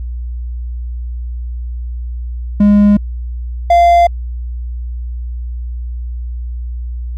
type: tone pair in turn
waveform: triangle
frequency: 205.5 / 691.2 Hz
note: G#3 / F5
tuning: -18 / -18 cents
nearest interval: octave + major sixth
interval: 2100 cents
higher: second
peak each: -3 dBFS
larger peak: neither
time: 2.6-2.97 / 3.7-4.07 s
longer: neither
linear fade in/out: 5 ms
effects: added 60 Hz sine -19 dBFS peak until 7.17 s + Opus 48 kbps